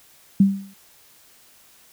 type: tone with exponential decay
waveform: sine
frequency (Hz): 196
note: G3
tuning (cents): 0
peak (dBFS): -8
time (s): 0.4-0.74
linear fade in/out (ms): 5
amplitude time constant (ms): 72
effects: white hiss -53 dBFS RMS until 1.92 s